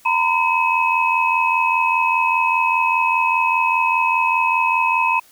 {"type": "tone cluster", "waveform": "sine", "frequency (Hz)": [925, 1010, 2559], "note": ["A#5", "B5", "D#7"], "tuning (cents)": [-14, 39, 48], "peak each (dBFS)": -19, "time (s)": [0.05, 5.2], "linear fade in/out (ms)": 10, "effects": ["white hiss -51 dBFS RMS until 5.31 s"]}